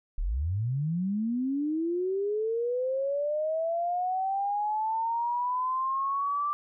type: linear sweep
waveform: sine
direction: up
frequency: 31.4 to 1178 Hz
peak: -26 dBFS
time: 0.18-6.53 s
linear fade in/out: 0 ms
effects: none